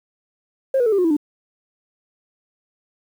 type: tone with pitch steps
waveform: sine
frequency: 534 / 484.1 / 438.8 / 397.7 / 360.5 / 326.8 / 296.3 Hz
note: C5 / B4 / A4 / G4 / F#4 / E4 / D4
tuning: +35 / -35 / -5 / +25 / -45 / -15 / +15 cents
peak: -13 dBFS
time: 0.74-1.167 s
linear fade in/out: 5 ms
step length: 61 ms
effects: tanh soft clip ceiling -11 dBFS + 8-bit